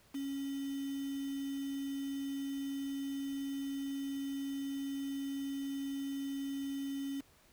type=tone with quantisation; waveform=sine; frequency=275.7 Hz; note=C#4; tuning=9 cents flat; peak=-36 dBFS; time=0.14-7.21 s; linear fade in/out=10 ms; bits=8; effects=pink hiss -65 dBFS RMS until 7.52 s